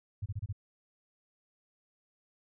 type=tone bursts; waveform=sine; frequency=100.9 Hz; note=G#2; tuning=49 cents flat; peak=-32 dBFS; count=5; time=0.22-0.528 s; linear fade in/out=10 ms; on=40 ms; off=27 ms; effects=none